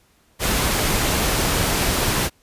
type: noise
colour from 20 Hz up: pink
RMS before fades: -20 dBFS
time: 0.39-2.3 s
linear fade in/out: 50 ms
effects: pink hiss -59 dBFS RMS until 2.42 s + resampled to 32000 Hz